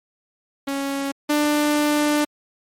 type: tone pair in turn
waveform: sawtooth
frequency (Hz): 276.6 / 296.8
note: C#4 / D4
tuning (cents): -4 / +18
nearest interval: minor second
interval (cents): 122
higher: second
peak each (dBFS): -19 / -13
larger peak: second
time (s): 0.67-1.12 / 1.29-2.25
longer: second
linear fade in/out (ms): 10
effects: MP3 64 kbps